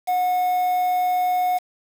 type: tone with quantisation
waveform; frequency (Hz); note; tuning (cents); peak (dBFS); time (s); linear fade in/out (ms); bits
triangle; 728; F#5; -28; -16; 0.07-1.59; 20; 6
effects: none